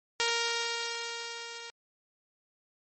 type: tone with level ramp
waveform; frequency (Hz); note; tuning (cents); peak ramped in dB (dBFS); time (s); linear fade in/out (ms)
5% pulse; 466.2; A#4; 0; -14 to -30; 0.2-1.7; 0
effects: MP3 32 kbps